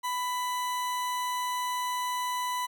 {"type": "tone", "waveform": "40% pulse", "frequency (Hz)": 994, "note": "B5", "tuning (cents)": 11, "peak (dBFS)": -28, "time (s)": [0.03, 2.67], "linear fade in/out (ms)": 20, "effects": []}